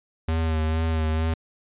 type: tone with vibrato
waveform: square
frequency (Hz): 79.9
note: D#2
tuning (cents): +47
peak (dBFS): -22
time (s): 0.28-1.34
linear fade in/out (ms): 5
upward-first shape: sine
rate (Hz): 2.2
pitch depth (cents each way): 31
effects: resampled to 8000 Hz